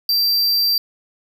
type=tone; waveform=square; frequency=4700 Hz; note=D8; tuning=1 cent sharp; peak=-15 dBFS; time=0.09-0.78 s; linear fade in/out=2 ms; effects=none